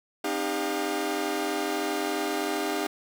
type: tone cluster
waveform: sawtooth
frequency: 264.5 / 307.6 / 399.9 / 710 Hz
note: C4 / D#4 / G4 / F5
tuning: +19 / -20 / +35 / +28 cents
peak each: -33 / -27 / -27 / -30 dBFS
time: 0.24-2.87 s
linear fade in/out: 5 ms
effects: none